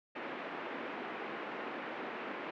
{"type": "band-pass noise", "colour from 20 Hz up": "pink", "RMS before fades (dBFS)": -42, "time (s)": [0.15, 2.51], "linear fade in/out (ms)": 10, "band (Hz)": [250, 2500], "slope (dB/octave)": 24, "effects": []}